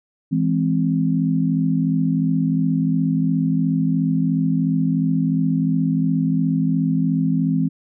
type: chord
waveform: sine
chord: E augmented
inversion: none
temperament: equal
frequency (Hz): 164.81 / 207.7 / 261.6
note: E3 / G#3 / B#3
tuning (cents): 0 / 0 / 0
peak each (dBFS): -19 / -24 / -20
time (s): 0.31-7.69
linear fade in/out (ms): 20
effects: none